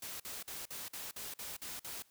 white noise bursts, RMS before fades -44 dBFS, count 9, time 0.02-2.024 s, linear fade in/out 5 ms, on 180 ms, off 48 ms, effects white hiss -69 dBFS RMS until 2.1 s

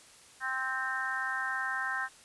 harmonic tone, 261.6 Hz, C4, in tune, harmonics 3 / 4 / 5 / 6 / 7, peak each -41 / -39 / -40 / -34 / -36 dBFS, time 0.4-2.09 s, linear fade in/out 50 ms, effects white hiss -56 dBFS RMS until 2.24 s + resampled to 24000 Hz

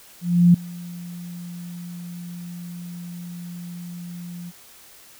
sine tone with ADSR envelope, 174.61 Hz, F3, in tune, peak -8 dBFS, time 0.21-4.52 s, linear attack 330 ms, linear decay 6 ms, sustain -24 dB, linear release 36 ms, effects white hiss -48 dBFS RMS until 5.19 s

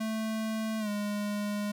square tone with pitch glide, 220 to 206.5 Hz, A3 to G#3, 0 to -10 cents, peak -31 dBFS, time 0-1.72 s, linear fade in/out 10 ms, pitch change -110 cents, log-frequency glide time 0.79-0.89 s, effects none

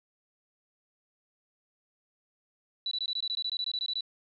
sine tone bursts, 3951 Hz, B7, in tune, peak -29 dBFS, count 16, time 2.86-4.008 s, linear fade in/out 2 ms, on 53 ms, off 20 ms, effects none

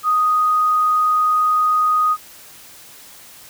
sine tone, 1244.5 Hz, D#6, in tune, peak -13 dBFS, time 0.03-2.17 s, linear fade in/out 50 ms, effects white hiss -42 dBFS RMS until 3.49 s

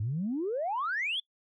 sine exponential sweep, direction up, 98 to 3520 Hz, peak -28 dBFS, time 0-1.2 s, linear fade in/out 5 ms, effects noise-tail reverb RT60 0.1 s tail -24 dB re dry + tanh soft clip ceiling -24 dBFS

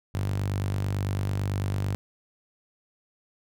sawtooth tone with high-pass filter, 49 Hz, G1, in tune, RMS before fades -28 dBFS, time 0.14-1.95 s, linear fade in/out 0 ms, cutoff 100 Hz, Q 3.2, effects none

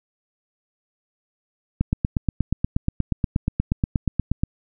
click train, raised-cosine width 5 ms, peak -7 dBFS, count 23, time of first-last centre 1.81-4.435 s, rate 8.38 Hz, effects none

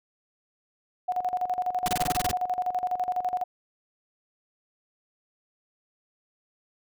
sine tone with tremolo, 728 Hz, F#5, 28 cents flat, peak -23 dBFS, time 1.08-3.44 s, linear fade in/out 10 ms, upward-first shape square, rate 12 Hz, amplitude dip 75%
pink noise bursts, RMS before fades -28 dBFS, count 10, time 1.86-2.313 s, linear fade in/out 0 ms, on 21 ms, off 27 ms
effects none

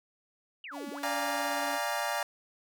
sine exponential two-way sweep, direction down then up, 3038 to 204.1 to 1783 Hz, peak -40 dBFS, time 0.64-0.99 s, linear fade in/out 2 ms, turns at 0.89 s
sawtooth tone, 284.8 Hz, C#4, 47 cents sharp, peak -35 dBFS, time 0.71-1.79 s, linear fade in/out 50 ms
25% pulse chord, Bb dominant seventh, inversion first, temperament equal with one note detuned, 587.3 / 698.5 / 818.2 / 932.3 Hz, D5 / F5 / Ab5 / Bb5, 0 / 0 / -26 / 0 cents, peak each -32 dBFS, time 1.03-2.23 s, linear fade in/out 2 ms
effects none

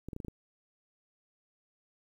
clicks, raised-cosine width 3 ms, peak -27 dBFS, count 6, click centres 0.086 / 0.132 / 0.164 / 0.202 / 0.248 / 0.283 s, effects 10-bit

